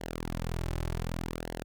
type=tone with flanger; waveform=sawtooth; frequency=41.66 Hz; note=E1; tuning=19 cents sharp; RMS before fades=-35 dBFS; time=0-1.64 s; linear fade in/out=20 ms; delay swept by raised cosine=0.8 to 4.3 ms; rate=0.66 Hz; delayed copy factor=-0.8; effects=none